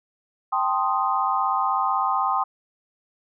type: chord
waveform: sine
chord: A half-diminished seventh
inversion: third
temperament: equal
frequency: 784 / 880 / 1046.5 / 1244.5 Hz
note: G5 / A5 / C6 / Eb6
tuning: 0 / 0 / 0 / 0 cents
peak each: -25 / -29 / -24 / -25 dBFS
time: 0.52-2.44 s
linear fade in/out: 10 ms
effects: none